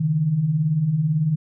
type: beating tone pair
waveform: sine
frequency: 138.59 / 156.59 Hz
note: C#3 / D#3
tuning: 0 / +11 cents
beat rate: 18 Hz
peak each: -26 / -18 dBFS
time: 0-1.36 s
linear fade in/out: 10 ms
effects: none